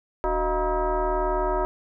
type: tone with frequency modulation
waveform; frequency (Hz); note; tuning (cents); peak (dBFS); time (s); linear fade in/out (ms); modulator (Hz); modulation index
sine; 290.6; D4; -18; -21; 0.24-1.65; 0; 330; 2.7
effects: none